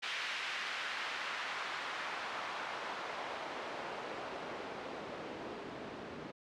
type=noise with band-pass filter sweep; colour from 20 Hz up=white; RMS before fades=-41 dBFS; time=0.02-6.32 s; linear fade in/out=20 ms; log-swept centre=2200 to 280 Hz; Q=0.93; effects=low-pass 4000 Hz 12 dB/octave